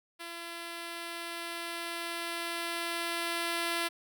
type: tone with level ramp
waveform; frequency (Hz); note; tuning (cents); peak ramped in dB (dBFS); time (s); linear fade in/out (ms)
5% pulse; 338.9; E4; +48; -29 to -18; 0.19-3.89; 20
effects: none